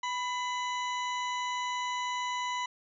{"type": "harmonic tone with a mistuned harmonic", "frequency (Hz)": 989, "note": "B5", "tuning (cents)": 2, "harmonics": [1, 2, 3, 4, 6, 7], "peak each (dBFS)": [-32, -38, -42, -44, -48, -49], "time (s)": [0.03, 2.66], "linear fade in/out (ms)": 5, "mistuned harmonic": 2, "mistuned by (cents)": 37, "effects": []}